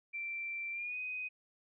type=tone with pitch glide; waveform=sine; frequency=2349 to 2503 Hz; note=D7 to D#7; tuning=0 to +10 cents; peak=-37 dBFS; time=0.13-1.29 s; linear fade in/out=20 ms; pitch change=+110 cents; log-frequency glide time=0.72-0.98 s; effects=none